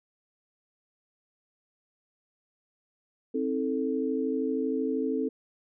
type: chord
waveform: sine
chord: A diminished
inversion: first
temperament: just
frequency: 264 / 316.8 / 440 Hz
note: C4 / Eb4 / A4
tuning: +16 / +31 / 0 cents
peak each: -29 / -33 / -30 dBFS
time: 3.34-5.29 s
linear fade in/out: 10 ms
effects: none